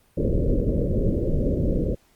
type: low-pass noise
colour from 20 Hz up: pink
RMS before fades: -22 dBFS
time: 0.17-1.95 s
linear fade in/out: 10 ms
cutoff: 580 Hz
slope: 96 dB/octave
effects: pink hiss -61 dBFS RMS until 2.15 s + Opus 32 kbps